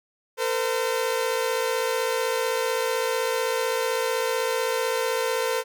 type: tone pair together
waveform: sawtooth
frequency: 455.2 / 511 Hz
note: A#4 / C5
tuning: -41 / -41 cents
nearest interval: major second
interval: 200 cents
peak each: -22 dBFS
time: 0.37-5.64 s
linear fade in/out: 50 ms
effects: none

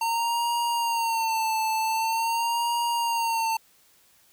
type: tone with vibrato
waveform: square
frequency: 912 Hz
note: A#5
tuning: 38 cents flat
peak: -24 dBFS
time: 0.01-3.57 s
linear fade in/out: 5 ms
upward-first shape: sine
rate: 0.45 Hz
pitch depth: 59 cents each way
effects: white hiss -60 dBFS RMS until 4.32 s

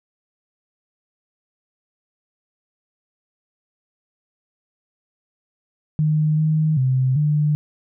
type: tone with pitch steps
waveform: sine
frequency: 153.6 / 155.9 / 130.1 / 149.8 Hz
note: D#3 / D#3 / C3 / D3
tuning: -22 / +4 / -9 / +35 cents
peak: -15 dBFS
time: 5.99-7.55 s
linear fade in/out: 0 ms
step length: 390 ms
effects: none

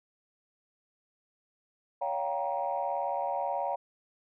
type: chord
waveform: sine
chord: G half-diminished seventh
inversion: second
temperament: just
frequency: 564.5 / 705.6 / 784 / 940.8 Hz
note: Db5 / F5 / G5 / Bb5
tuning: +31 / +18 / 0 / +16 cents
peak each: -34 dBFS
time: 2.01-3.76 s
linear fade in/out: 10 ms
effects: tanh soft clip ceiling -20 dBFS

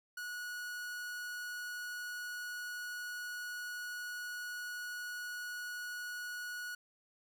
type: tone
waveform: 45% pulse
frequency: 1461 Hz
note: F#6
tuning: 22 cents flat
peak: -40 dBFS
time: 0.17-6.75 s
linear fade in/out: 5 ms
effects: none

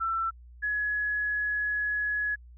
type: tone pair in turn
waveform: sine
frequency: 1339 / 1687 Hz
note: E6 / G#6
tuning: +27 / +27 cents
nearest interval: major third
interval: 400 cents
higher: second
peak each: -26 dBFS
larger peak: neither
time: 0-0.31 / 0.62-2.36 s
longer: second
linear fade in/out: 20 ms
effects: added 60 Hz sine -47 dBFS peak until 2.57 s

